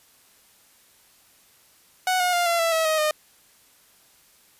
sawtooth tone with pitch steps, 740 / 720.2 / 700.9 / 682.1 / 663.9 / 646.1 / 628.8 / 611.9 Hz, F#5 / F#5 / F5 / F5 / E5 / E5 / D#5 / D#5, 0 / -47 / +6 / -41 / +12 / -35 / +18 / -29 cents, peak -16 dBFS, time 2.07-3.11 s, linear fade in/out 2 ms, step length 130 ms, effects white hiss -57 dBFS RMS until 4.59 s + resampled to 32000 Hz

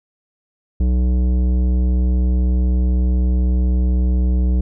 sine tone with tanh clipping, 62 Hz, B1, 7 cents sharp, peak -15 dBFS, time 0.8-4.61 s, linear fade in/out 5 ms, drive 13 dB, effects none

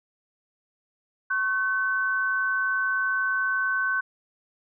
sine tone pair together, 1094 / 1522.8 Hz, C#6 / F#6, -23 / +49 cents, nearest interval tritone, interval 572 cents, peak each -30 / -23 dBFS, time 1.3-4.01 s, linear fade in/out 10 ms, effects none

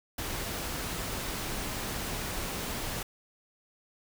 pink noise, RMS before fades -35 dBFS, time 0.18-3.03 s, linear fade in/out 5 ms, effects none

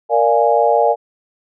sine chord, Bb dominant seventh, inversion none, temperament equal with one note detuned, 466.2 / 587.3 / 693.2 / 830.6 Hz, Bb4 / D5 / F5 / Ab5, 0 / 0 / -13 / 0 cents, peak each -16 dBFS, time 0.09-0.96 s, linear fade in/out 50 ms, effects none

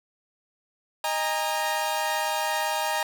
sawtooth chord, D# suspended fourth, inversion none, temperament equal with one note detuned, 622.3 / 814.5 / 932.3 Hz, D#5 / G#5 / A#5, 0 / -34 / 0 cents, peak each -27 / -26 / -24 dBFS, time 1.04-3.03 s, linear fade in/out 2 ms, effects none

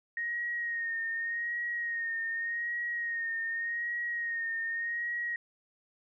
sine tone with vibrato, 1864.7 Hz, A#6, in tune, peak -31 dBFS, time 0.17-5.36 s, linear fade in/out 2 ms, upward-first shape sine, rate 0.85 Hz, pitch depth 36 cents each way, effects none

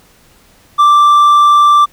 sine tone with hard clipping, 1174.7 Hz, D6, in tune, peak -5 dBFS, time 0.78-1.86 s, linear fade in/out 20 ms, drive 3 dB, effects pink hiss -47 dBFS RMS until 1.92 s

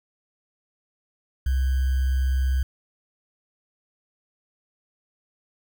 sine tone with sample-and-hold, 65.41 Hz, C2, in tune, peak -19 dBFS, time 1.46-2.63 s, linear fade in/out 5 ms, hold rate 1575 Hz, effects none

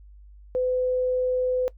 sine tone, 506 Hz, B4, 42 cents sharp, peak -21 dBFS, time 0.55-1.68 s, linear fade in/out 0 ms, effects noise-tail reverb RT60 0.1 s tail -20 dB re dry + added 50 Hz sine -45 dBFS peak until 1.77 s

